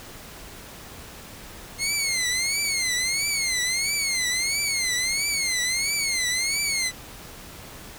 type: tone with vibrato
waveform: 15% pulse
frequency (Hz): 2134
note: C7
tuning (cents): +34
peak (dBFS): -16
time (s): 1.78-6.92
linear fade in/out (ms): 50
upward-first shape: triangle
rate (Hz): 1.5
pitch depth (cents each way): 160
effects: pink hiss -42 dBFS RMS until 7.98 s